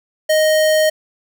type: tone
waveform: square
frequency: 622.3 Hz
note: D#5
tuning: in tune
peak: -12 dBFS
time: 0.29-0.9 s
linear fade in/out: 10 ms
effects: none